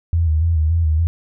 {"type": "tone with vibrato", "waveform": "sine", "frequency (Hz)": 80.8, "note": "E2", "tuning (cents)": -34, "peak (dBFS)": -13, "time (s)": [0.13, 1.07], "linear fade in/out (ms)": 0, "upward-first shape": "square", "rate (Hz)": 3.5, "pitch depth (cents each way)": 61, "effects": []}